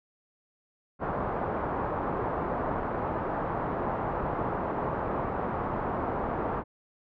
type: low-pass noise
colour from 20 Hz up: white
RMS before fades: -31 dBFS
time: 0.99-6.64 s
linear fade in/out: 50 ms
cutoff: 1100 Hz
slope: 24 dB/octave
effects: none